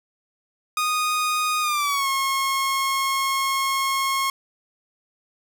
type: tone with pitch glide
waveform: sawtooth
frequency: 1238 to 1084 Hz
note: D#6 to C#6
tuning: -9 to -39 cents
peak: -17 dBFS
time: 0.77-4.3 s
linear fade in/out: 2 ms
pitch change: -230 cents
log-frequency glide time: 1.61-2.08 s
effects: none